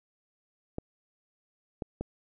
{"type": "clicks", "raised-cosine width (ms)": 2, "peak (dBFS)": -20, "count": 3, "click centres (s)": [0.784, 1.822, 2.01], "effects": []}